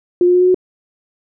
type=tone with pitch steps; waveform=sine; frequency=354.2 / 357.5 / 360.8 / 364.2 / 367.5 Hz; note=F4 / F4 / F#4 / F#4 / F#4; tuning=+24 / +41 / -44 / -27 / -12 cents; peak=-8 dBFS; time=0.21-0.545 s; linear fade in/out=2 ms; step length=67 ms; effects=none